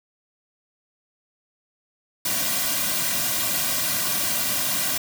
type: noise with comb filter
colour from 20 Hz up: white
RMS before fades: -24 dBFS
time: 2.25-4.98 s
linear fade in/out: 5 ms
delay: 2.3 ms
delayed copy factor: -0.8
effects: none